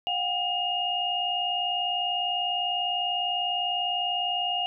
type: tone cluster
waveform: sine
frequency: 718 / 778 / 2845 Hz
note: F5 / G5 / F7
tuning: +48 / -13 / +31 cents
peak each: -30 / -34 / -27 dBFS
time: 0.07-4.66 s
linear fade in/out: 0 ms
effects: none